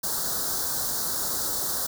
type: band-stop noise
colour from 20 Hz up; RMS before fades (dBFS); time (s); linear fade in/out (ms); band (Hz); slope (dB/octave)
white; -28; 0.03-1.87; 10; 1600 to 3900; 48
effects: none